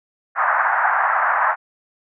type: band-pass noise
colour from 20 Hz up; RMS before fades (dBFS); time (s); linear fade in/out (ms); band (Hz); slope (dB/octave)
white; -18; 0.35-1.56; 50; 700 to 1700; 48
effects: none